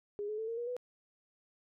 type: tone with pitch steps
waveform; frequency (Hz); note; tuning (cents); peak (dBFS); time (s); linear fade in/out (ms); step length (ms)
sine; 411.2 / 426.7 / 442.8 / 459.4 / 476.7 / 494.7; G#4 / G#4 / A4 / A#4 / A#4 / B4; -17 / +47 / +11 / -25 / +39 / +3; -35; 0.19-0.766; 0; 96
effects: none